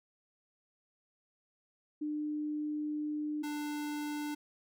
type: tone pair in turn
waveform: sine / square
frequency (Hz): 300.4 / 296.4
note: D4 / D4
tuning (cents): +39 / +16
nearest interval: unison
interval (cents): 23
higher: first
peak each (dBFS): -33 / -36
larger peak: first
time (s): 2.01-3.43 / 3.43-4.35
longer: first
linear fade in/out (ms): 10
effects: none